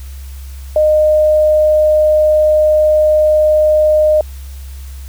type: tone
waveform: sine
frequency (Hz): 613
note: D#5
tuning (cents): -26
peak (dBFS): -7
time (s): 0.76-4.21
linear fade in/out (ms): 2
effects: added 67 Hz sine -26 dBFS peak until 5.08 s + white hiss -42 dBFS RMS until 5.08 s